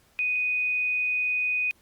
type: tone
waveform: sine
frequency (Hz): 2489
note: D#7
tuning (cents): 0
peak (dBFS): -23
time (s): 0.19-1.71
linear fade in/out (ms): 0
effects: pink hiss -62 dBFS RMS until 1.81 s + Opus 48 kbps